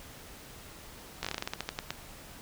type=slowing click train; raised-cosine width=0.2 ms; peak=-15 dBFS; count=14; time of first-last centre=1.23-1.905 s; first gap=16 ms; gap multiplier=1.18; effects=pink hiss -49 dBFS RMS until 2.41 s